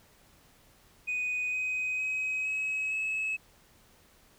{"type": "tone with pitch steps", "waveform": "sine", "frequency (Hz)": [2489, 2512, 2535, 2559, 2583], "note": ["D#7", "D#7", "D#7", "D#7", "E7"], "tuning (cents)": [0, 16, 32, 48, -36], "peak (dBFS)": -27, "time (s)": [1.07, 3.37], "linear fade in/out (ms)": 20, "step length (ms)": 460, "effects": ["tanh soft clip ceiling -27 dBFS", "pink hiss -61 dBFS RMS until 4.38 s"]}